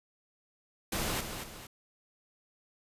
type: noise with echo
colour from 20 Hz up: pink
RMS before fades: -33 dBFS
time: 0.92-1.21 s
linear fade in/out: 5 ms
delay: 230 ms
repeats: 2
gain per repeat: -7 dB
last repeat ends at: 1.67 s
effects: resampled to 32000 Hz